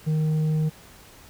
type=tone with tanh clipping; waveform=triangle; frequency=155.56 Hz; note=D#3; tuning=in tune; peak=-21 dBFS; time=0.06-0.7 s; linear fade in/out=20 ms; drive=9 dB; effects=pink hiss -49 dBFS RMS until 1.29 s